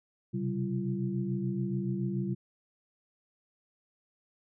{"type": "tone cluster", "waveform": "sine", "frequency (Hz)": [127, 134, 191.6, 342.1], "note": ["B2", "C3", "G3", "F4"], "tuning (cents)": [49, 42, -39, -36], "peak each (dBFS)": [-37, -35, -32, -38], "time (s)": [0.33, 2.35], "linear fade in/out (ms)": 20, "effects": []}